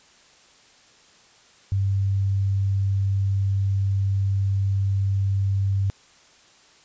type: tone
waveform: sine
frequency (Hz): 98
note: G2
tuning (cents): 0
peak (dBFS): -19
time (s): 1.72-5.9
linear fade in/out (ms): 0
effects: white hiss -54 dBFS RMS until 6.84 s + resampled to 16000 Hz